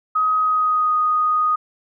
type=tone with pitch glide; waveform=sine; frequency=1262 to 1241.8 Hz; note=D#6 to D#6; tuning=+24 to -4 cents; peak=-15 dBFS; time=0.15-1.56 s; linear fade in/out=10 ms; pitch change=-28 cents; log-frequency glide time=0.37-0.95 s; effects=none